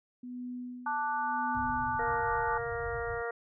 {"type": "tone with tremolo", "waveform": "sine", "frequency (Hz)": 247.7, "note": "B3", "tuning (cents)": 5, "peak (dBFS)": -36, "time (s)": [0.23, 2.21], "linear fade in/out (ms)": 5, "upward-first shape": "sine", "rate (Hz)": 0.91, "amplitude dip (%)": 85}
{"type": "chord", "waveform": "sine", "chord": "D major", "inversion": "second", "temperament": "equal", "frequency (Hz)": [880, 1174.7, 1480], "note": ["A5", "D6", "F#6"], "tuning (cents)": [0, 0, 0], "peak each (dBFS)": [-31, -36, -36], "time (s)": [0.86, 2.58], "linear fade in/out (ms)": 5}
{"type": "low-pass noise", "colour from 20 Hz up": "white", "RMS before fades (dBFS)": -44, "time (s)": [1.55, 3.22], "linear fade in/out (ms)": 0, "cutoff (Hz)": 140, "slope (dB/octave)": 96}
{"type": "harmonic tone", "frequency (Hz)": 234, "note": "A#3", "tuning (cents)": 7, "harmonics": [2, 3, 4, 5, 6, 7, 8], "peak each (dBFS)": [-35, -40, -47, -44, -40, -52, -42], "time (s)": [1.99, 3.31], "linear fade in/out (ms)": 5}
{"effects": []}